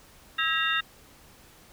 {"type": "tone cluster", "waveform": "sine", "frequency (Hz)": [1299, 1627, 1905, 2774, 3653], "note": ["E6", "G#6", "A#6", "F7", "A#7"], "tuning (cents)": [-26, -36, 37, -12, -36], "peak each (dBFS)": -30, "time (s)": [0.38, 0.81], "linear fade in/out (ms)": 10, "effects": ["pink hiss -54 dBFS RMS until 1.72 s"]}